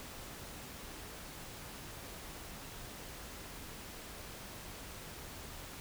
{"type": "silence", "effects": ["pink hiss -48 dBFS RMS until 5.8 s"]}